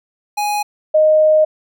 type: tone pair in turn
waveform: square / sine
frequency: 830.6 / 619.7 Hz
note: G#5 / D#5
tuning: 0 / -7 cents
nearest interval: perfect fourth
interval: 507 cents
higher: first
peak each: -17 / -8 dBFS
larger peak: second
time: 0.37-0.63 / 0.94-1.45 s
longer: second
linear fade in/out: 10 ms
effects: none